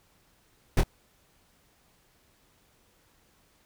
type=noise with echo; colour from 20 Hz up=brown; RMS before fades=-19 dBFS; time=0.77-0.81 s; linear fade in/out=2 ms; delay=25 ms; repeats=1; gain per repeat=-7 dB; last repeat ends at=0.835 s; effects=pink hiss -65 dBFS RMS until 3.65 s